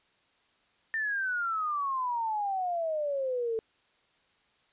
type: exponential sweep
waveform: sine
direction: down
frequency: 1814 to 440 Hz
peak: -28 dBFS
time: 0.94-3.59 s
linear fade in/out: 0 ms
effects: white hiss -68 dBFS RMS until 4.72 s + resampled to 8000 Hz